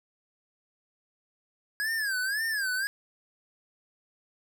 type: tone with vibrato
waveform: square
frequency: 1646 Hz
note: G#6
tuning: 16 cents flat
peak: -28 dBFS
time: 1.8-2.87 s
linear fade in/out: 0 ms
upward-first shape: sine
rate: 1.9 Hz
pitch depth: 170 cents each way
effects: none